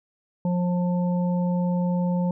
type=harmonic tone; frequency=177.7 Hz; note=F3; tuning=30 cents sharp; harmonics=1 / 3 / 5; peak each=-21 / -31 / -35 dBFS; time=0.45-2.31 s; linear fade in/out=2 ms; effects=none